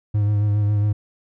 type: tone with vibrato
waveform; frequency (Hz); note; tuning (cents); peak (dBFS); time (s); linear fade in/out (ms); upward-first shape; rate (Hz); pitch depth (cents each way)
triangle; 103.83; G#2; 0; -14; 0.14-0.93; 10; sine; 7.3; 28
effects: none